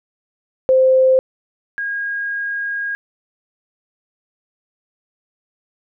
sine tone pair in turn, 521 / 1632.2 Hz, C5 / G#6, -7 / -31 cents, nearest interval octave + minor sixth, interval 1976 cents, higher second, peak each -9 / -20 dBFS, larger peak first, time 0.69-1.19 / 1.78-2.95 s, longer second, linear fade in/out 0 ms, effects none

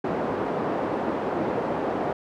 pink band-pass noise, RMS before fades -27 dBFS, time 0.04-2.13 s, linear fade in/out 5 ms, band 280 to 790 Hz, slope 12 dB/octave, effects none

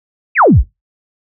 sine exponential sweep, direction down, 2794 to 35 Hz, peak -4 dBFS, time 0.35-0.64 s, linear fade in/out 50 ms, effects noise-tail reverb RT60 0.2 s tail -21 dB re dry

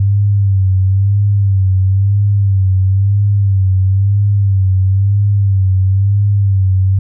sine tone with vibrato, 98 Hz, G2, in tune, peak -8 dBFS, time 0-6.99 s, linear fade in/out 5 ms, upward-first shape sine, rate 1 Hz, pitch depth 66 cents each way, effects none

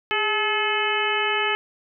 harmonic tone with a mistuned harmonic, 430 Hz, A4, 40 cents flat, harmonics 1 / 2 / 3 / 4 / 5 / 6 / 7, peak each -28 / -28 / -28 / -28 / -28 / -28 / -28 dBFS, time 0.11-1.55 s, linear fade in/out 0 ms, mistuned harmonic 1, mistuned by -68 cents, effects none

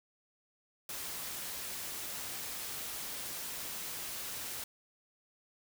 white noise, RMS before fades -41 dBFS, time 0.89-4.64 s, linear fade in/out 2 ms, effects none

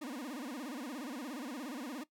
40% pulse tone with vibrato, 270.8 Hz, C#4, 40 cents flat, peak -39 dBFS, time 0.01-2.04 s, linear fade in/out 10 ms, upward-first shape sine, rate 17 Hz, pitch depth 250 cents each way, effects noise-tail reverb RT60 0.1 s tail -17 dB re dry

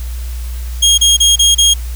25% pulse tone bursts, 3255 Hz, G#7, 36 cents flat, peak -3 dBFS, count 5, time 0.82-1.74 s, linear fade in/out 10 ms, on 160 ms, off 30 ms, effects added 60 Hz sine -19 dBFS peak until 1.95 s + white hiss -36 dBFS RMS until 1.95 s

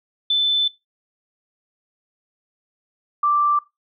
sine tone pair in turn, 3520 / 1174.7 Hz, A7 / D6, 0 / 0 cents, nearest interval octave + perfect fifth, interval 1900 cents, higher first, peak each -15 dBFS, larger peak neither, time 0.3-0.68 / 3.23-3.59 s, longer first, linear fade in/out 5 ms, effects noise-tail reverb RT60 0.2 s tail -19 dB re dry

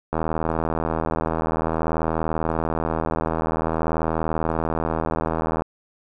click train, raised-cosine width 1 ms, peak -9 dBFS, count 443, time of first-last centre 0.13-5.621 s, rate 80.5 Hz, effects none

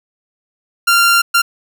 sawtooth tone bursts at uneven times, 1386 Hz, F6, 14 cents flat, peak -5 dBFS, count 2, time 0.87-1.22 / 1.34-1.42 s, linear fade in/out 10 ms, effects none

